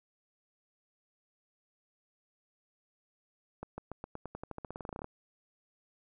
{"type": "accelerating click train", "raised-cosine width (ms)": 1, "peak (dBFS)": -26, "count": 21, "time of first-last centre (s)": [3.63, 5.044], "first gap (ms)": 150, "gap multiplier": 0.91, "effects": []}